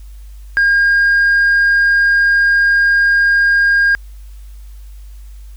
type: tone with tanh clipping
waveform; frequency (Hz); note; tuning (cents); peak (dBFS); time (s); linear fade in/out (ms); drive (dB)
triangle; 1617; G#6; -47; -9; 0.57-3.95; 0; 6
effects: added 50 Hz sine -31 dBFS peak until 5.56 s + white hiss -52 dBFS RMS until 5.56 s